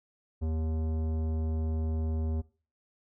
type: tone with tanh clipping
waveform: sine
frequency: 79.4 Hz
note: D#2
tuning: 36 cents sharp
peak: -30 dBFS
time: 0.41-2.42 s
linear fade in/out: 20 ms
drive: 15 dB
effects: noise-tail reverb RT60 0.4 s tail -21 dB re dry